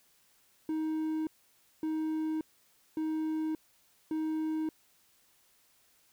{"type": "tone bursts", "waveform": "triangle", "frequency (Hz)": 314.2, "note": "D#4", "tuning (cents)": 17, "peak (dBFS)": -28, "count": 4, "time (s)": [0.69, 4.69], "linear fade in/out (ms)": 2, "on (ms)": 580, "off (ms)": 560, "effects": ["white hiss -67 dBFS RMS until 6.12 s"]}